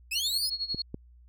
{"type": "linear sweep", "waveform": "sawtooth", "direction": "up", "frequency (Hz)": [2489, 5240], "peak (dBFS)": -26, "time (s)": [0.11, 0.5], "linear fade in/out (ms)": 10}
{"type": "tone with tremolo", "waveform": "sine", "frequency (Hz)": 4321, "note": "C#8", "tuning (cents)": -45, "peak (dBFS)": -27, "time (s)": [0.15, 0.82], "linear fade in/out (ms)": 5, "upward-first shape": "sine", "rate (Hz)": 11, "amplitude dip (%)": 85}
{"type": "clicks", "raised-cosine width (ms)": 3, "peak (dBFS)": -22, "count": 2, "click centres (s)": [0.746, 0.944]}
{"effects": ["added 60 Hz sine -52 dBFS peak until 1.28 s"]}